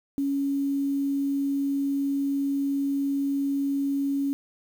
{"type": "tone with quantisation", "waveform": "sine", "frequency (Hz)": 278.5, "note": "C#4", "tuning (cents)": 8, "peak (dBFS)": -23, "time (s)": [0.18, 4.33], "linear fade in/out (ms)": 0, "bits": 8, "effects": []}